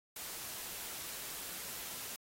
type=noise; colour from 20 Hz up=white; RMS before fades=-44 dBFS; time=0.16-2.16 s; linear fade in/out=2 ms; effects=AAC 48 kbps